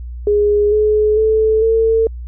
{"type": "tone with pitch steps", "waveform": "sine", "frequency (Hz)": [414.1, 425.5, 437.2, 449.2], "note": ["G#4", "G#4", "A4", "A4"], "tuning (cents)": [-5, 42, -11, 36], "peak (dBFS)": -10, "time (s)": [0.27, 2.07], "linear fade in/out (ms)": 2, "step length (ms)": 450, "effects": ["added 60 Hz sine -25 dBFS peak until 2.27 s"]}